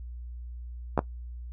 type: clicks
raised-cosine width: 1 ms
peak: -9 dBFS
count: 2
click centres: 0.977 / 0.991 s
effects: noise-tail reverb RT60 0.1 s tail -19 dB re dry + added 60 Hz sine -37 dBFS peak until 1.52 s